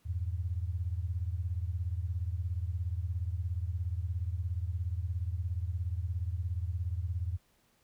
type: beating tone pair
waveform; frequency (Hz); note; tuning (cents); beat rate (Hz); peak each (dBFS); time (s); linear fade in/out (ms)
sine; 83.1 / 100.1; E2 / G2; +15 / +37; 17; -33 / -36; 0.05-7.38; 20
effects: pink hiss -70 dBFS RMS until 7.83 s